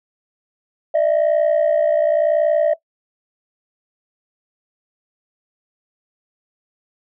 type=tone pair together; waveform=sine; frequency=598.4 / 659.3 Hz; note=D5 / E5; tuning=+32 / 0 cents; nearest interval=major second; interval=168 cents; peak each=-14 dBFS; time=0.94-2.74 s; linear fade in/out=10 ms; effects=noise-tail reverb RT60 0.1 s tail -19 dB re dry + tanh soft clip ceiling -10 dBFS